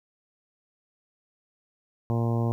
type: harmonic tone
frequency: 116.54 Hz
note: A#2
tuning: in tune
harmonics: 1 / 2 / 3 / 4 / 5 / 6 / 7 / 8 / 9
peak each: -24 / -30 / -34 / -36 / -38 / -40 / -41 / -42 / -43 dBFS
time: 2.1-2.52 s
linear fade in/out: 0 ms
effects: 10-bit